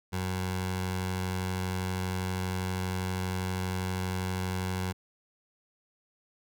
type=tone with notch filter; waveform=15% pulse; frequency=92.5 Hz; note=F#2; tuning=in tune; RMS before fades=-32 dBFS; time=0.12-4.93 s; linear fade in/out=20 ms; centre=290 Hz; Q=1.5; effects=none